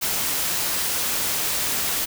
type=noise; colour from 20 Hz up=white; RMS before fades=-24 dBFS; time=0.01-2.06 s; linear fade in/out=20 ms; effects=none

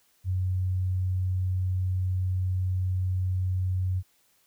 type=tone; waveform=sine; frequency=92.5 Hz; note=F#2; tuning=in tune; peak=-24 dBFS; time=0.24-4.03 s; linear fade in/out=50 ms; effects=white hiss -66 dBFS RMS until 4.46 s

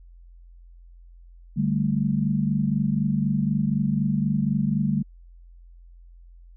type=chord; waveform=sine; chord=D suspended fourth; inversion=none; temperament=equal; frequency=146.83 / 196 / 220 Hz; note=D3 / G3 / A3; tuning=0 / 0 / 0 cents; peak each=-25 / -24 / -25 dBFS; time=1.56-5.03 s; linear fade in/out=20 ms; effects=added 43 Hz sine -45 dBFS peak until 6.56 s

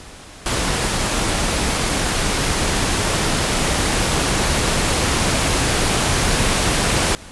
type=noise with level ramp; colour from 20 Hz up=pink; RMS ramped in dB=-20 to -17 dBFS; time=0.46-7.15 s; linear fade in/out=0 ms; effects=pink hiss -39 dBFS RMS until 7.31 s + resampled to 24000 Hz

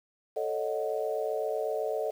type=chord; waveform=sine; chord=D# half-diminished seventh; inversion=second; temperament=equal; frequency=440 / 554.4 / 622.3 / 740 Hz; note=A4 / C#5 / D#5 / F#5; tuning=0 / 0 / 0 / 0 cents; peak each=-32 / -35 / -33 / -38 dBFS; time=0.36-2.11 s; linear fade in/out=10 ms; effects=9-bit

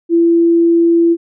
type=tone; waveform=sine; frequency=336.9 Hz; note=E4; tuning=38 cents sharp; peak=-7 dBFS; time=0.09-1.17 s; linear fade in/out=50 ms; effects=none

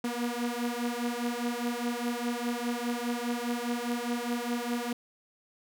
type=beating tone pair; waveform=sawtooth; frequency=237.4 / 242.3 Hz; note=A#3 / B3; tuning=+32 / -33 cents; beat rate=4.9 Hz; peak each=-29 dBFS; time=0.04-4.93 s; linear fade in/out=5 ms; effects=none

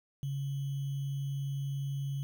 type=tone with sample-and-hold; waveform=sine; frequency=138.59 Hz; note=C#3; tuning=in tune; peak=-32 dBFS; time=0.23-2.23 s; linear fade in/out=0 ms; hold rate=3150 Hz; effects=none

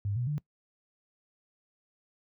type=tone with pitch steps; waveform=sine; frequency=101.2 / 122.45 / 148.17 Hz; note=G#2 / B2 / D3; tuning=-44 / -14 / +16 cents; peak=-28 dBFS; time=0.05-0.38 s; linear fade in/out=0 ms; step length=110 ms; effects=noise-tail reverb RT60 0.1 s tail -22 dB re dry + high-pass 60 Hz 12 dB/octave

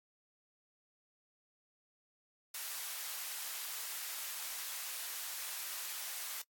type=high-pass noise; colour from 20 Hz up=white; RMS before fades=-42 dBFS; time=2.54-6.42 s; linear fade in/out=5 ms; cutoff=900 Hz; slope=12 dB/octave; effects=noise-tail reverb RT60 0.1 s tail -25 dB re dry + AAC 64 kbps

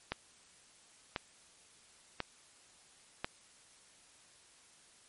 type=click train; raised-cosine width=0.3 ms; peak=-18 dBFS; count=4; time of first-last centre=0.12-3.245 s; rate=0.96 Hz; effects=white hiss -62 dBFS RMS until 5.08 s + MP3 48 kbps

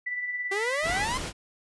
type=tone with tremolo; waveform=sine; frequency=1975.5 Hz; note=B6; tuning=in tune; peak=-27 dBFS; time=0.06-1.05 s; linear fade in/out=10 ms; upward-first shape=sine; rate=18 Hz; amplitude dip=45%
type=exponential sweep; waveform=sawtooth; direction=up; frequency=379.9 to 1063 Hz; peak=-24 dBFS; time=0.51-1.18 s; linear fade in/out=10 ms
type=low-pass noise; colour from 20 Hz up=pink; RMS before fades=-34 dBFS; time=0.82-1.33 s; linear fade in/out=50 ms; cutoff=10000 Hz; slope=12 dB/octave
effects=resampled to 24000 Hz

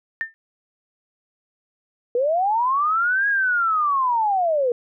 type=tone with exponential decay; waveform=sine; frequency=1798 Hz; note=A6; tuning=37 cents sharp; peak=-18 dBFS; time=0.21-0.34 s; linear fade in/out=0 ms; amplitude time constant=27 ms
type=linear two-way sweep; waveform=sine; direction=up then down; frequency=466.2 to 1661.2 to 466.2 Hz; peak=-17 dBFS; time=2.15-4.72 s; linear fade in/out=2 ms; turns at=3.28 s
effects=none

